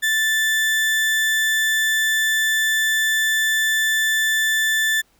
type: tone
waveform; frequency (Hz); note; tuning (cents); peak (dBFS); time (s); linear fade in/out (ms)
35% pulse; 1760; A6; 0; -15; 0.02-5.02; 20
effects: pink hiss -60 dBFS RMS until 5.19 s